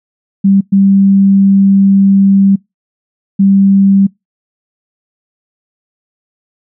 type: tone bursts at uneven times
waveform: sine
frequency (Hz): 196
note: G3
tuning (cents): 0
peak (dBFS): -4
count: 3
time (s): 0.44-0.61 / 0.72-2.56 / 3.39-4.07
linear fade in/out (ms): 10
effects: noise-tail reverb RT60 0.2 s tail -26 dB re dry